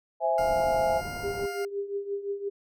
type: chord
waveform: sine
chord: C augmented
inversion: none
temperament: equal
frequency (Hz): 523.3 / 659.3 / 830.6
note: C5 / E5 / G#5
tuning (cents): 0 / 0 / 0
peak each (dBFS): -29 / -25 / -27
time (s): 0.2-1.02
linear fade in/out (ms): 50
type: tone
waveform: 20% pulse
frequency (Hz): 704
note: F5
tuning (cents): +14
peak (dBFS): -30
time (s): 0.38-1.65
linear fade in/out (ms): 2
type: low-pass noise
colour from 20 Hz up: pink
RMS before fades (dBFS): -39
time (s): 0.39-1.46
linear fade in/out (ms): 5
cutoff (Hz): 1000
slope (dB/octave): 96
type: tone with tremolo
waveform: sine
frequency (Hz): 401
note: G4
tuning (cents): +39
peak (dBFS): -26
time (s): 1.23-2.5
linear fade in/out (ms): 20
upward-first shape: triangle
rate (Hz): 5.8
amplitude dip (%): 80
effects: none